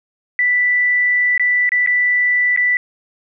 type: tone with dropouts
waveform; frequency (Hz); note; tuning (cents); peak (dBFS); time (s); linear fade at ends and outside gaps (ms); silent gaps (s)
sine; 1975.5; B6; 0; -12; 0.39-2.77; 1; 1.378-1.396 / 1.692-1.719 / 1.863-1.873 / 2.563-2.574
effects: none